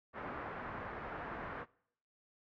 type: low-pass noise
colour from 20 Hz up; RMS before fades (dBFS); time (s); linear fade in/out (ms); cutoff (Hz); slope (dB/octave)
white; -44; 0.13-1.66; 50; 1600; 24
effects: noise-tail reverb RT60 0.7 s tail -24 dB re dry